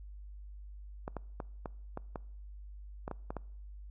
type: clicks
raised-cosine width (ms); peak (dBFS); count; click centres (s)
1; -24; 10; 1.079 / 1.167 / 1.402 / 1.658 / 1.974 / 2.158 / 3.079 / 3.113 / 3.305 / 3.367
effects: noise-tail reverb RT60 0.7 s tail -24 dB re dry + added 50 Hz sine -45 dBFS peak until 3.9 s